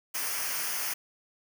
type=noise with comb filter; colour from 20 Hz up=white; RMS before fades=-32 dBFS; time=0.14-0.94 s; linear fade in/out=10 ms; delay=0.26 ms; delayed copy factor=-0.7; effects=none